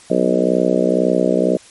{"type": "harmonic tone with a mistuned harmonic", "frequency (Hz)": 62, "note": "B1", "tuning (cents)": 7, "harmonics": [3, 4, 5, 6, 7, 8, 9, 10], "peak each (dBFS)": [-21, -21, -21, -21, -21, -21, -21, -21], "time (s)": [0.1, 1.57], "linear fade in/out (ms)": 5, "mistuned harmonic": 3, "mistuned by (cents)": -17, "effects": ["white hiss -44 dBFS RMS until 1.7 s", "MP3 48 kbps"]}